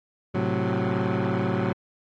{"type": "chord", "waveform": "20% pulse", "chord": "F# diminished", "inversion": "first", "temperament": "equal", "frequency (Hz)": [110, 130.81, 185], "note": ["A2", "C3", "F#3"], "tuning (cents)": [0, 0, 0], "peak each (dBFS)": [-23, -24, -21], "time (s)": [0.34, 1.73], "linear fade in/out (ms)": 10, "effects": ["low-pass 2000 Hz 12 dB/octave", "AAC 32 kbps"]}